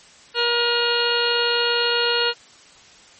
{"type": "harmonic tone with a mistuned harmonic", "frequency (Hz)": 474.9, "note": "A#4", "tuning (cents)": 32, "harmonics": [1, 2, 3, 4, 5, 6, 7, 8, 9], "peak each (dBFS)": [-23, -28, -24, -32, -33, -23, -33, -32, -25], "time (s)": [0.34, 2.34], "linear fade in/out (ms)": 50, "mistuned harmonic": 5, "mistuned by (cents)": 53, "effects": ["white hiss -48 dBFS RMS until 3.19 s", "MP3 32 kbps"]}